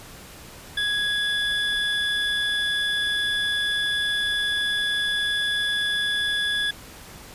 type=tone pair together; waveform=triangle; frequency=1661.2 / 3438 Hz; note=G#6 / A7; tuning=0 / -41 cents; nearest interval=octave + minor second; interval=1259 cents; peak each=-23 dBFS; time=0.77-6.71 s; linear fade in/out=5 ms; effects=pink hiss -43 dBFS RMS until 7.34 s + resampled to 32000 Hz